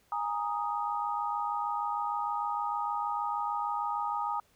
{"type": "chord", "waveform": "sine", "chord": "Ab suspended second", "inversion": "none", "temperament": "equal with one note detuned", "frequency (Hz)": [825.8, 932.3, 1244.5], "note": ["Ab5", "Bb5", "Eb6"], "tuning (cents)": [-10, 0, 0], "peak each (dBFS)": -34, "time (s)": [0.12, 4.4], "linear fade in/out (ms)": 2, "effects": ["pink hiss -67 dBFS RMS until 4.55 s"]}